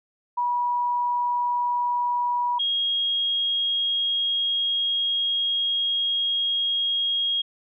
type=tone pair in turn; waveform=sine; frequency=970 / 3270 Hz; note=B5 / G#7; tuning=-31 / -28 cents; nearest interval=octave + major sixth; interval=2103 cents; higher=second; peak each=-21 dBFS; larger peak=neither; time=0.37-2.59 / 2.59-7.42 s; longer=second; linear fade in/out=10 ms; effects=none